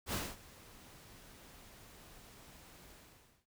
pink noise with ADSR envelope, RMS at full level -36 dBFS, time 0.06-3.46 s, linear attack 68 ms, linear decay 230 ms, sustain -21 dB, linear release 550 ms, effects noise-tail reverb RT60 0.1 s tail -26 dB re dry

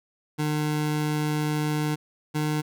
25% pulse tone pair in turn, 151.2 / 151.87 Hz, D#3 / D#3, -49 / -42 cents, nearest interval unison, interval 7 cents, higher second, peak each -20 dBFS, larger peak neither, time 0.38-1.96 / 2.34-2.62 s, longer first, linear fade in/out 20 ms, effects none

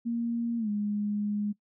sine tone with pitch glide, 233.9 to 207.2 Hz, A#3 to G#3, +6 to -4 cents, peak -27 dBFS, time 0.05-1.53 s, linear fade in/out 20 ms, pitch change -210 cents, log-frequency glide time 0.58-0.69 s, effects noise-tail reverb RT60 0.1 s tail -21 dB re dry

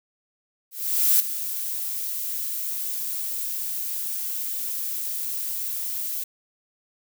violet noise with ADSR envelope, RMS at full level -17 dBFS, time 0.71-6.24 s, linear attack 490 ms, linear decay 4 ms, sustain -12 dB, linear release 7 ms, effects none

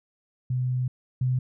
sine tone pair in turn, 126.6 / 127.41 Hz, B2 / C3, +43 / -46 cents, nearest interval unison, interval 11 cents, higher second, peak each -23 / -21 dBFS, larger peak second, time 0.5-0.88 / 1.21-1.39 s, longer first, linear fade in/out 5 ms, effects none

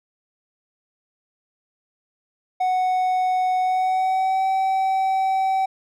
triangle tone with pitch glide, 740 to 766.1 Hz, F#5 to G5, 0 to -40 cents, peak -16 dBFS, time 2.6-5.66 s, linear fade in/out 10 ms, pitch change +60 cents, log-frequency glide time 3.61-4.47 s, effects none

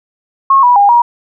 sine tone with pitch steps, 1087 / 977 / 809 / 953 Hz, C#6 / B5 / G#5 / A#5, -34 / -19 / -46 / +38 cents, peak -4 dBFS, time 0.5-1.02 s, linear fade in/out 5 ms, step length 130 ms, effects none

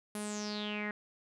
sawtooth tone with low-pass filter sweep, 209.3 Hz, G#3, 14 cents sharp, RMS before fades -38 dBFS, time 0.15-0.91 s, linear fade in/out 2 ms, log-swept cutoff 11000 to 1800 Hz, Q 8.2, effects none

